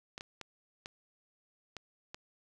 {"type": "clicks", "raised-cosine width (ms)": 0.2, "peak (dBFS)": -25, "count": 6, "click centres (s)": [0.179, 0.209, 0.413, 0.859, 1.767, 2.145], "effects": []}